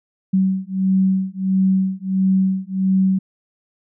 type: beating tone pair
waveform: sine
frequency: 189.2 / 190.7 Hz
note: F#3 / G3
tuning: +39 / -47 cents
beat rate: 1.5 Hz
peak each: -18 dBFS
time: 0.33-3.19 s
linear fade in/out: 10 ms
effects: none